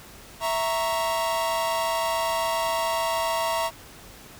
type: chord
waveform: 45% pulse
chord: A# diminished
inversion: second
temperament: equal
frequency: 659.3 / 932.3 / 1108.7 Hz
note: E5 / A#5 / C#6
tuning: 0 / 0 / 0 cents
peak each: -27 / -27 / -31 dBFS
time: 0.4-3.71 s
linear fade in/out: 50 ms
effects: pink hiss -46 dBFS RMS until 4.39 s